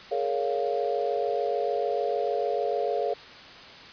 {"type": "chord", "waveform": "sine", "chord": "Bb minor seventh", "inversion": "third", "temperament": "just", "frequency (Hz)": [419.5, 466.2, 559.4, 699.2], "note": ["Ab4", "Bb4", "Db5", "F5"], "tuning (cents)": [17, 0, 16, 2], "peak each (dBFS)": -30, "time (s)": [0.11, 3.14], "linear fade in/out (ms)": 10, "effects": ["white hiss -45 dBFS RMS until 3.92 s", "resampled to 11025 Hz"]}